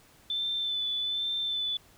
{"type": "tone with vibrato", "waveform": "sine", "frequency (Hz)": 3520, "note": "A7", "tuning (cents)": 0, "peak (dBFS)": -28, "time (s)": [0.3, 1.77], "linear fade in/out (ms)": 2, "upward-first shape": "sine", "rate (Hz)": 1.2, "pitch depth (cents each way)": 24, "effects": ["pink hiss -59 dBFS RMS until 1.97 s"]}